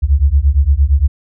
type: beating tone pair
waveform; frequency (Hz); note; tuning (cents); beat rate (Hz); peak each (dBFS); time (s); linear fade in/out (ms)
sine; 66.1 / 74.8; C2 / D2; +18 / +32; 8.7; -11; 0.02-1.08; 20
effects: none